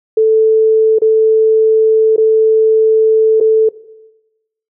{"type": "tone with dropouts", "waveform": "sine", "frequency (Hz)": 440, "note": "A4", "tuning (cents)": 0, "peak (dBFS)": -6, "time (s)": [0.17, 3.69], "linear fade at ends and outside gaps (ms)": 5, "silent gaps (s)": [[0.987, 1.018], [2.163, 2.179], [3.402, 3.409]], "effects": ["noise-tail reverb RT60 1.0 s tail -18 dB re dry"]}